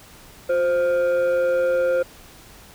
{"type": "tone with frequency modulation", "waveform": "sine", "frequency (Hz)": 523.3, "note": "C5", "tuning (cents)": 0, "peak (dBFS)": -15, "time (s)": [0.49, 2.03], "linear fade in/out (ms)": 10, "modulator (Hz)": 881, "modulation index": 0.42, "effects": ["tanh soft clip ceiling -15 dBFS", "pink hiss -46 dBFS RMS until 2.74 s"]}